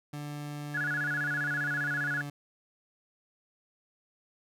30% pulse tone with pitch glide, 146.83 to 144.22 Hz, D3 to D3, 0 to -31 cents, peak -34 dBFS, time 0.13-2.3 s, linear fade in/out 5 ms, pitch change -31 cents, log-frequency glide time 1.01-2.07 s
sine tone with vibrato, 1568 Hz, G6, in tune, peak -29 dBFS, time 0.74-2.22 s, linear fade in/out 10 ms, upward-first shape square, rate 15 Hz, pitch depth 130 cents each way
effects none

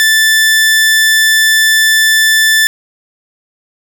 sawtooth tone, 1760 Hz, A6, in tune, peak -3 dBFS, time 0-2.67 s, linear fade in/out 0 ms, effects none

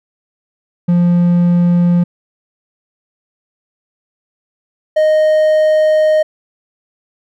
triangle tone pair in turn, 174.61 / 619.9 Hz, F3 / D#5, 0 / -7 cents, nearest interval octave + minor seventh, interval 2193 cents, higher second, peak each -6 dBFS, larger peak neither, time 0.88-2.04 / 4.96-6.23 s, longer second, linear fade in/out 10 ms, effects none

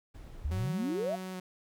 brown noise, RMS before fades -46 dBFS, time 0.14-0.69 s, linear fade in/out 10 ms
sine exponential sweep, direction up, 63.7 to 728 Hz, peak -30 dBFS, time 0.44-1.16 s, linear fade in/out 10 ms
sawtooth tone with vibrato, 185 Hz, F#3, in tune, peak -34 dBFS, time 0.51-1.4 s, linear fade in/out 5 ms, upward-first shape square, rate 1.8 Hz, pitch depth 12 cents each way
effects none

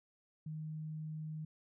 sine tone, 155.56 Hz, D#3, in tune, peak -40 dBFS, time 0.46-1.45 s, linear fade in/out 5 ms, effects none

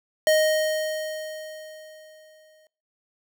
square tone with exponential decay, 622.3 Hz, D#5, in tune, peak -16 dBFS, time 0.27-2.67 s, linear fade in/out 1 ms, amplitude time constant 520 ms, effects noise-tail reverb RT60 0.4 s tail -24 dB re dry

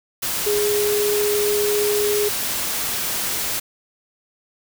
sine tone in noise, 415.3 Hz, G#4, in tune, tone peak -18 dBFS, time 0.46-2.29 s, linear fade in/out 10 ms, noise white, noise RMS -24 dBFS, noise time 0.22-3.6 s, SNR +3 dB, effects none

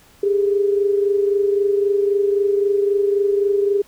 sine tone pair together, 400.5 / 424.3 Hz, G4 / G#4, +37 / +37 cents, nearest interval minor second, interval 100 cents, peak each -15 / -23 dBFS, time 0.23-3.82 s, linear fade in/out 5 ms, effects pink hiss -51 dBFS RMS until 3.87 s

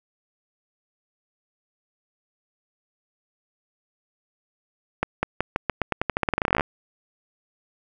accelerating click train, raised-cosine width 0.5 ms, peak -6 dBFS, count 24, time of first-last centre 5.03-6.609 s, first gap 200 ms, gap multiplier 0.88, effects none

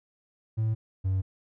triangle tone pair in turn, 110.5 / 95.01 Hz, A2 / F#2, +8 / +46 cents, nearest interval minor third, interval 262 cents, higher first, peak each -21 / -21 dBFS, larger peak neither, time 0.57-0.75 / 1.04-1.22 s, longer neither, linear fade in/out 20 ms, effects tanh soft clip ceiling -18 dBFS

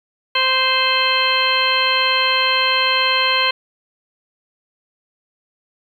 harmonic tone, 521 Hz, C5, 7 cents flat, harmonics 1 / 2 / 3 / 4 / 5 / 6 / 8, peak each -26 / -20 / -24 / -23 / -21 / -20 / -22 dBFS, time 0.35-3.51 s, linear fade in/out 5 ms, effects 8-bit

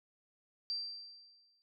sine tone with exponential decay, 4699 Hz, D8, in tune, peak -33 dBFS, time 0.7-1.62 s, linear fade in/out 0 ms, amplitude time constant 200 ms, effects none

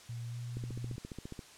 sine tone with pitch glide, 118 to 120.41 Hz, A#2 to B2, +22 to -43 cents, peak -38 dBFS, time 0.09-0.96 s, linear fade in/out 5 ms, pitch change +35 cents, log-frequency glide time 0.28-0.38 s
click train, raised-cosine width 3 ms, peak -29 dBFS, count 13, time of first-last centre 0.57-1.392 s, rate 14.6 Hz
effects white hiss -55 dBFS RMS until 1.57 s + low-pass 8000 Hz 12 dB/octave

